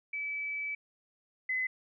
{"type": "tone pair in turn", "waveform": "sine", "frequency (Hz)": [2300, 2029], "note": ["D7", "B6"], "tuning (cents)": [-37, 46], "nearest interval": "major second", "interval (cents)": 217, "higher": "first", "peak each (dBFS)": [-33, -29], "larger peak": "second", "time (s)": [[0.13, 0.75], [1.49, 1.67]], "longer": "first", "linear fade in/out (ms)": 5, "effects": []}